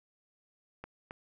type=clicks; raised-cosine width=0.5 ms; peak=-27 dBFS; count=2; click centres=0.84 / 1.109 s; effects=none